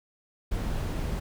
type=noise; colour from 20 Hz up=brown; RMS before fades=-30 dBFS; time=0.51-1.2 s; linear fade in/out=10 ms; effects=none